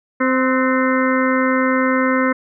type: harmonic tone with a mistuned harmonic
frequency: 260 Hz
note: C4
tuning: 11 cents flat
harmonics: 1 / 2 / 4 / 5 / 6 / 7 / 8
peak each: -17 / -20 / -23 / -24 / -25 / -25 / -26 dBFS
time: 0.2-2.33 s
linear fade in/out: 10 ms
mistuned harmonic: 6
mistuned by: -56 cents
effects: none